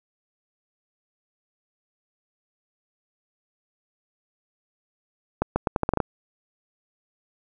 accelerating click train, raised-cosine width 1 ms, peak -7 dBFS, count 9, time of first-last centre 5.42-6.003 s, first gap 140 ms, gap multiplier 0.8, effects none

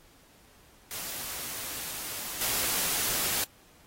white noise with level steps, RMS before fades -37 / -29 dBFS, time 0.91-3.44 s, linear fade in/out 2 ms, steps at 2.41 s, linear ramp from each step 2 ms, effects pink hiss -59 dBFS RMS until 3.86 s + AAC 48 kbps

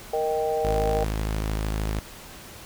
sine chord, Eb major, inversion second, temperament equal, 466.2 / 622.3 / 784 Hz, Bb4 / Eb5 / G5, 0 / 0 / 0 cents, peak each -25 / -28 / -28 dBFS, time 0.13-1.04 s, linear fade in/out 5 ms
sawtooth tone, 53.1 Hz, G#1, 39 cents sharp, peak -21 dBFS, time 0.64-2 s, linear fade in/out 10 ms
effects pink hiss -43 dBFS RMS until 2.65 s

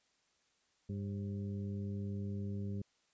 harmonic tone with a mistuned harmonic, 99.8 Hz, G2, 32 cents sharp, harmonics 1 / 2 / 3 / 4 / 5, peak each -39 / -41 / -54 / -50 / -60 dBFS, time 0.89-2.82 s, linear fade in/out 5 ms, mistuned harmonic 5, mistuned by +110 cents, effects white hiss -75 dBFS RMS until 3.13 s + resampled to 16000 Hz

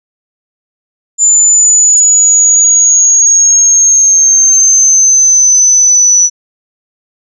sine exponential sweep, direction down, 7100 to 5920 Hz, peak -3 dBFS, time 1.18-6.3 s, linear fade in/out 50 ms, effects none

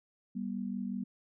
sine tone pair together, 196 / 241.5 Hz, G3 / B3, 0 / -39 cents, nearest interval major third, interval 361 cents, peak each -36 / -37 dBFS, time 0.35-1.04 s, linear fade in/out 10 ms, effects none

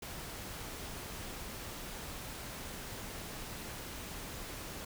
pink noise, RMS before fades -44 dBFS, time 0.02-4.85 s, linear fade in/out 5 ms, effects none

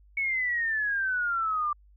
sine exponential sweep, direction down, 2229 to 1174.7 Hz, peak -25 dBFS, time 0.17-1.73 s, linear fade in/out 5 ms, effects added 50 Hz sine -54 dBFS peak until 1.96 s

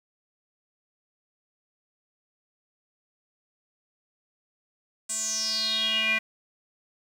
square tone with band-pass filter sweep, 220 Hz, A3, in tune, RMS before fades -27 dBFS, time 5.09-6.19 s, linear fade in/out 10 ms, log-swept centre 8100 to 2200 Hz, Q 8.2, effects 9-bit

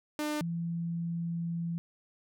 sawtooth / sine tone pair in turn, 300.3 / 168.81 Hz, D4 / E3, +39 / +41 cents, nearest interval minor seventh, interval 998 cents, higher first, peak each -27 / -31 dBFS, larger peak first, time 0.19-0.41 / 0.41-1.78 s, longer second, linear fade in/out 0 ms, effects none

